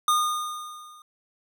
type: tone with level ramp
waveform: square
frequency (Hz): 1222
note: D#6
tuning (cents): -32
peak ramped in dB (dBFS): -18 to -48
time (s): 0.08-1.02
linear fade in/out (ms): 2
effects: none